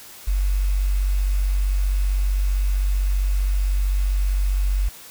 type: tone with quantisation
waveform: sine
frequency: 47.72 Hz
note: G1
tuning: 46 cents flat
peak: -17 dBFS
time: 0.27-4.89 s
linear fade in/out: 10 ms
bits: 7
effects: white hiss -42 dBFS RMS until 5.1 s